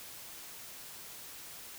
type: silence
effects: white hiss -48 dBFS RMS until 1.78 s